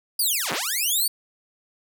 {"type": "linear two-way sweep", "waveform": "5% pulse", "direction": "down then up", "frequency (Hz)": [4994, 116.2, 4633], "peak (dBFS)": -13, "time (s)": [0.19, 1.08], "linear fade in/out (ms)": 5, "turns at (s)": 0.52, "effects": []}